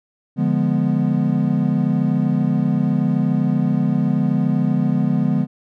triangle chord, D diminished seventh, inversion none, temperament equal, 146.83 / 174.61 / 207.7 / 246.9 Hz, D3 / F3 / Ab3 / Cb4, 0 / 0 / 0 / 0 cents, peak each -19 dBFS, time 0.36-5.47 s, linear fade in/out 50 ms, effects none

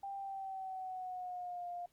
sine tone with pitch glide, 790 to 703.8 Hz, G5 to F5, +13 to +13 cents, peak -40 dBFS, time 0.03-1.86 s, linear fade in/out 5 ms, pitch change -200 cents, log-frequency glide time 0.16-1.67 s, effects pink hiss -75 dBFS RMS until 1.92 s + Opus 48 kbps

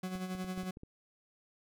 40% pulse tone with tremolo, 185 Hz, F#3, in tune, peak -34 dBFS, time 0.03-0.71 s, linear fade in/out 5 ms, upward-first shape sine, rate 11 Hz, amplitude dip 55%
clicks, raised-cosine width 3 ms, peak -35 dBFS, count 7, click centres 0.154 / 0.351 / 0.445 / 0.577 / 0.633 / 0.771 / 0.834 s
effects none

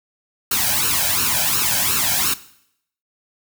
white noise with flanger, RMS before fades -19 dBFS, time 0.51-2.34 s, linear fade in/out 5 ms, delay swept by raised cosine 0.72 to 1.29 ms, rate 2.8 Hz, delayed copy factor +0.8, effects noise-tail reverb RT60 0.7 s tail -17 dB re dry + high-pass 60 Hz 12 dB/octave

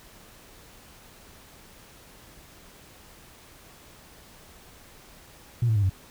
sine tone with pitch steps, 118.9 / 110.3 / 102.32 / 94.92 Hz, A#2 / A2 / G#2 / F#2, +35 / +5 / -25 / +45 cents, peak -18 dBFS, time 5.62-5.896 s, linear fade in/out 5 ms, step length 69 ms, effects tanh soft clip ceiling -16 dBFS + pink hiss -51 dBFS RMS until 6.1 s

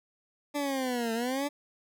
20% pulse linear two-way sweep, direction down then up, 293.7 to 223.3 to 293.7 Hz, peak -24 dBFS, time 0.54-1.49 s, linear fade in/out 20 ms, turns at 1.13 s, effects none

